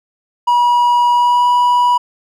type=tone with pitch glide; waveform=triangle; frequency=966 to 976.7 Hz; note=B5 to B5; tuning=-39 to -20 cents; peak=-7 dBFS; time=0.47-1.98 s; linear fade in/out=10 ms; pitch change=+19 cents; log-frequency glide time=1.12-1.47 s; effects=none